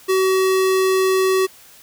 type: tone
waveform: square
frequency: 378.3 Hz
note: F#4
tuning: 38 cents sharp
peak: -15 dBFS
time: 0.08-1.47 s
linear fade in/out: 20 ms
effects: white hiss -46 dBFS RMS until 1.82 s